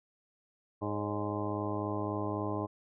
harmonic tone with a mistuned harmonic, 103.83 Hz, G#2, in tune, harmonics 1 / 2 / 3 / 4 / 5 / 6 / 7 / 8 / 9 / 10, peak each -38 / -42 / -37 / -40 / -44 / -41 / -47 / -43 / -48 / -41 dBFS, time 0.81-2.67 s, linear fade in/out 20 ms, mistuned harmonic 5, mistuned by +67 cents, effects none

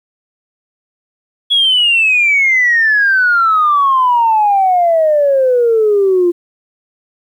sine exponential sweep, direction down, 3381 to 343.1 Hz, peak -7 dBFS, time 1.5-6.32 s, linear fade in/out 20 ms, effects tanh soft clip ceiling -3 dBFS + 8-bit

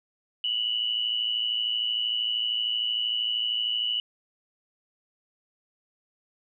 sine tone pair together, 2870 / 2983 Hz, F7 / F#7, +47 / +13 cents, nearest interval minor second, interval 66 cents, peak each -30 / -26 dBFS, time 0.44-4 s, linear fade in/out 2 ms, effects none

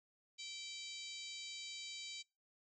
harmonic tone, 775 Hz, G5, 20 cents flat, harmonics 3 / 4 / 5 / 6 / 7 / 8 / 9 / 10, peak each -53 / -53 / -51 / -52 / -62 / -61 / -54 / -64 dBFS, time 0.38-2.23 s, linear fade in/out 20 ms, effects noise-tail reverb RT60 0.3 s tail -26 dB re dry

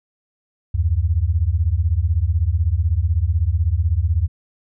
sine beating tone pair, 75.2 / 91.2 Hz, D2 / F#2, +42 / -24 cents, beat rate 16 Hz, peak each -18 dBFS, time 0.74-4.28 s, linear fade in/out 10 ms, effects none

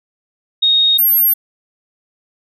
sine tone pair in turn, 3729 / 12605 Hz, A#7 / G9, 0 / +8 cents, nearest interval octave + major sixth, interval 2108 cents, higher second, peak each -9 dBFS, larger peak neither, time 0.62-0.98 / 0.98-1.34 s, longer neither, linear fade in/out 10 ms, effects none

